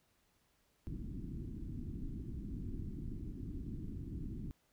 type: low-pass noise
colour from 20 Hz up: pink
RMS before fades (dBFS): -43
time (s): 0.87-4.51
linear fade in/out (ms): 0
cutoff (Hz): 330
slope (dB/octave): 48
effects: pink hiss -75 dBFS RMS until 4.72 s